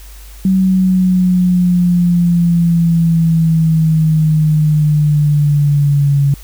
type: exponential sweep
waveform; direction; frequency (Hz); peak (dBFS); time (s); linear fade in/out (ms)
sine; down; 190 to 140; -8; 0.45-6.34; 2
effects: added 50 Hz sine -32 dBFS peak until 6.43 s + white hiss -41 dBFS RMS until 6.43 s